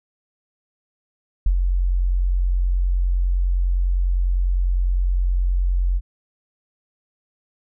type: tone with ADSR envelope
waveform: sine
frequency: 44.91 Hz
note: F1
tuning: 49 cents sharp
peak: -12 dBFS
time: 1.46-6.01 s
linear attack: 4 ms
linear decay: 76 ms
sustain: -4 dB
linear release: 46 ms
effects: none